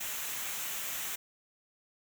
white noise with comb filter, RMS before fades -37 dBFS, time 0-1.16 s, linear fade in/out 10 ms, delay 0.21 ms, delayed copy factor -0.5, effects none

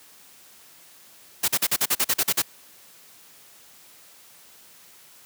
white noise bursts, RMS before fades -21 dBFS, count 11, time 1.43-2.422 s, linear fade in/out 10 ms, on 52 ms, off 42 ms, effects white hiss -51 dBFS RMS until 5.25 s + high-pass 100 Hz 12 dB/octave

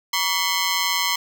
10% pulse ring-modulated tone, 1046.5 Hz, C6, in tune, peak -8 dBFS, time 0.13-1.16 s, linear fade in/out 5 ms, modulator 89.1 Hz, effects none

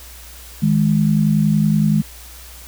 sine tone pair together, 157.4 / 208.1 Hz, D#3 / G#3, +20 / +4 cents, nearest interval perfect fourth, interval 484 cents, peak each -15 dBFS, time 0.62-2.02 s, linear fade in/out 10 ms, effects added 60 Hz sine -39 dBFS peak until 2.67 s + white hiss -40 dBFS RMS until 2.67 s

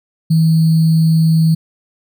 sine tone with sample-and-hold, 161.3 Hz, E3, 37 cents flat, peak -8 dBFS, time 0.3-1.55 s, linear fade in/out 10 ms, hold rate 4410 Hz, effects none

